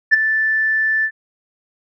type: tone with ADSR envelope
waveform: sine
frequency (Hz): 1760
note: A6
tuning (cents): 0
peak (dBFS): -3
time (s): 0.11-1.11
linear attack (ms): 27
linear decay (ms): 14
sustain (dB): -11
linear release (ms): 67
effects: tanh soft clip ceiling -4 dBFS

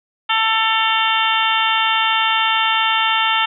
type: harmonic tone with a mistuned harmonic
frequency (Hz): 444.3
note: A4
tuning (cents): +17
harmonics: 2 / 3 / 4 / 5 / 6 / 7 / 8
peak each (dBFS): -20 / -20 / -24 / -24 / -22 / -22 / -24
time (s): 0.29-3.46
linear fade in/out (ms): 10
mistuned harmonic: 6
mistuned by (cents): +64
effects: none

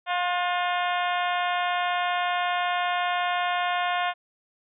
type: harmonic tone with a mistuned harmonic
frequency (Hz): 354.9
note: F4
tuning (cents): +28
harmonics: 2 / 3 / 4 / 5 / 6 / 7 / 8 / 9 / 10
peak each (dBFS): -26 / -30 / -32 / -34 / -36 / -37 / -38 / -39 / -40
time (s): 0.06-4.14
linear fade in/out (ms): 50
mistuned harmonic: 4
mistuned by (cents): +27
effects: none

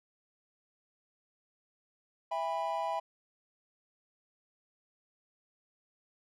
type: chord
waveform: triangle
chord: E major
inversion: none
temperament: equal with one note detuned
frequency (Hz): 659.3 / 809.3 / 987.8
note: E5 / G#5 / B5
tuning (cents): 0 / -45 / 0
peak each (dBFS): -34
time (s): 2.31-3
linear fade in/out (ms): 10
effects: none

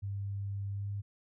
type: tone with pitch glide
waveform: sine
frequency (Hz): 99.6 to 100.99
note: G2 to G#2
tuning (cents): +28 to -48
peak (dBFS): -34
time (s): 0.02-1.02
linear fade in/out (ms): 20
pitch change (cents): +24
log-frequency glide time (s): 0.71-0.89
effects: none

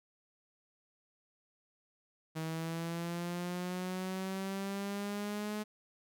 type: linear sweep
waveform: sawtooth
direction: up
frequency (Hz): 158.9 to 212.4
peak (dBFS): -32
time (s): 2.35-5.64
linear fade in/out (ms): 20
effects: none

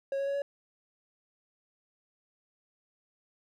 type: tone with pitch steps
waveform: triangle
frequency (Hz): 548 / 553.1 / 558.2 / 563.4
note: C#5 / C#5 / C#5 / C#5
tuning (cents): -20 / -4 / +12 / +28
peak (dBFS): -27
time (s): 0.12-0.42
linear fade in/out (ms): 2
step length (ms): 75
effects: none

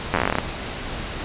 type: slowing click train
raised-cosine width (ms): 0.5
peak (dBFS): -4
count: 14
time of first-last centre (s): 0.14-0.385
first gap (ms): 10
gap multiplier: 1.1
effects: pink hiss -30 dBFS RMS until 1.24 s + resampled to 8000 Hz

